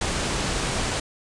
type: low-pass noise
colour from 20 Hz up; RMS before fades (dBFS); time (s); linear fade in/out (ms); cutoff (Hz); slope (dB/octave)
pink; -26; 0.01-1; 5; 9500; 48
effects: resampled to 24000 Hz